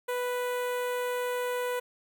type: tone with notch filter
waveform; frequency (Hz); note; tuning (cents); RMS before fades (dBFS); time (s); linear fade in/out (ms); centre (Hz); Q
sawtooth; 493.9; B4; 0; -31; 0.08-1.8; 10; 5100; 0.83
effects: 11-bit